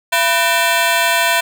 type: ring-modulated tone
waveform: 15% pulse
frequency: 832 Hz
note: G#5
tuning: 3 cents sharp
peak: -3 dBFS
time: 0.12-1.41 s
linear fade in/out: 10 ms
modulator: 154 Hz
effects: none